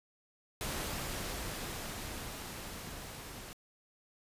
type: noise with level ramp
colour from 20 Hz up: pink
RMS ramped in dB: -37 to -47 dBFS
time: 0.61-3.53 s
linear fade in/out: 0 ms
effects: resampled to 32000 Hz